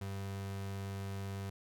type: tone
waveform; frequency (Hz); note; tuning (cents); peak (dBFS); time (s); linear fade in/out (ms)
35% pulse; 98; G2; 0; -37; 0.01-1.5; 5
effects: none